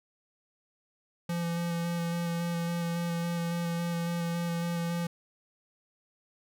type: tone with vibrato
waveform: square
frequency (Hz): 170.4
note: F3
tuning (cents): -42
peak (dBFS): -30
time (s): 1.29-5.07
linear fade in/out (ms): 5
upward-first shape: square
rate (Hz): 3.6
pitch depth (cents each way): 11
effects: none